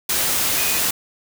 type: tone in noise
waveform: sine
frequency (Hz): 2488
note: D#7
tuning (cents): -1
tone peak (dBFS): -28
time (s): 0.57-0.79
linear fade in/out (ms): 5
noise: white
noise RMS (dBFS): -20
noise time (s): 0.09-0.91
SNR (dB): -11
effects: none